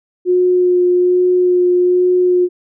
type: tone with vibrato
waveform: sine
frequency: 360 Hz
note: F#4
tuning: 47 cents flat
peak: -9 dBFS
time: 0.25-2.49 s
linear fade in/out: 50 ms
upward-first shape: sine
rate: 1.2 Hz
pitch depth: 12 cents each way
effects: none